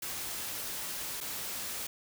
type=noise with dropouts; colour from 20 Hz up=white; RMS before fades=-38 dBFS; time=0.02-1.87 s; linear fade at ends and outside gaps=5 ms; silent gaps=1.205-1.21 s; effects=none